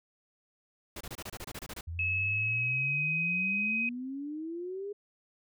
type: noise bursts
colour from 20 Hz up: pink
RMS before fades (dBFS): -41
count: 12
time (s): 0.96-1.81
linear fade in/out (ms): 5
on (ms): 47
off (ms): 26
type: exponential sweep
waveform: sine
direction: up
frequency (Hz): 81.2 to 415.3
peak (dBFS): -35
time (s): 1.87-4.93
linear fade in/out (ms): 10
type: tone with pitch glide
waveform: sine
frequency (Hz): 2582 to 2519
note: E7 to D#7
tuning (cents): -37 to +21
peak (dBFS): -28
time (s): 1.99-3.89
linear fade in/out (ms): 2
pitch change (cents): -42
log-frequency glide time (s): 2.28-3.03
effects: none